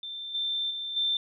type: tone with level steps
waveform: sine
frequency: 3565 Hz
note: A7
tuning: 22 cents sharp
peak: -35 / -27 / -32 / -24 dBFS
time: 0.03-1.17 s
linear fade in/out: 2 ms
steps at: 0.34 / 0.7 / 0.96 s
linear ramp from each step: 10 ms
effects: none